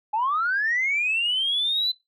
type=linear sweep; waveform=sine; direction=up; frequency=826 to 4045 Hz; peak=-20 dBFS; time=0.13-1.92 s; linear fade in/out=10 ms; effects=noise-tail reverb RT60 0.2 s tail -21 dB re dry + tanh soft clip ceiling -16 dBFS